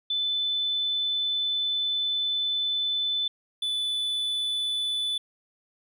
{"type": "tone pair in turn", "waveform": ["sine", "triangle"], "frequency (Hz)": [3510, 3484], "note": ["A7", "A7"], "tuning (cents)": [-5, -18], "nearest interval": "unison", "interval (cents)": 13, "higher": "first", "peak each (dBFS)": -24, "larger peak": "neither", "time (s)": [[0.1, 3.28], [3.62, 5.18]], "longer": "first", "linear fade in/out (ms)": 5, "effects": []}